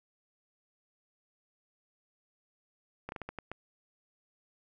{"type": "slowing click train", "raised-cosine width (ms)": 0.5, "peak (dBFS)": -24, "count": 7, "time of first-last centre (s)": [3.09, 3.516], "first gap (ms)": 31, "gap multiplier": 1.33, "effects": []}